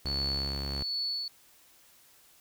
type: tone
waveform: sawtooth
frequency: 69.3 Hz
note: C#2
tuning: in tune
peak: -30 dBFS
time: 0.05-0.83 s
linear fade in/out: 0 ms
type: tone with tremolo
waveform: sine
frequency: 4435 Hz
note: C#8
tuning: in tune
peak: -29 dBFS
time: 0.06-1.28 s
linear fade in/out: 2 ms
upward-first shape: sine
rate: 1.3 Hz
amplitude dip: 60%
effects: white hiss -60 dBFS RMS until 2.4 s